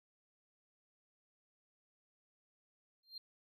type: tone with exponential growth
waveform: triangle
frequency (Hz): 4186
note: C8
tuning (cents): 0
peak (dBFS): -39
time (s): 3.03-3.18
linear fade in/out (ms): 5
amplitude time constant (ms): 32
effects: tanh soft clip ceiling -41 dBFS